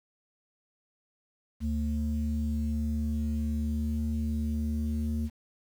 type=tone pair together; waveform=sine; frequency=75.1 / 225.2 Hz; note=D2 / A3; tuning=+39 / +40 cents; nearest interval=octave + perfect fifth; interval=1901 cents; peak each=-28 / -30 dBFS; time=1.6-5.3 s; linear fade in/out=50 ms; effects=tanh soft clip ceiling -22 dBFS + 9-bit